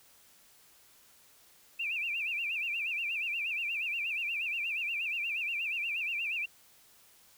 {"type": "tone with vibrato", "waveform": "sine", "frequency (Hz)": 2554, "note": "D#7", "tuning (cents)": 45, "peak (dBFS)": -31, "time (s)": [1.79, 6.46], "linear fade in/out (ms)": 10, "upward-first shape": "sine", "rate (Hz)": 8.4, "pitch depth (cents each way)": 160, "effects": ["white hiss -61 dBFS RMS until 7.37 s"]}